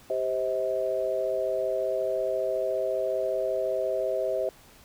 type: chord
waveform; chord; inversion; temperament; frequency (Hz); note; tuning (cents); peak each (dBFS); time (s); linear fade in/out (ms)
sine; C minor; second; equal with one note detuned; 392 / 523.3 / 637.9; G4 / C5 / Eb5; 0 / 0 / +43; -32 / -29 / -28; 0.1-4.49; 2
effects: pink hiss -54 dBFS RMS until 4.84 s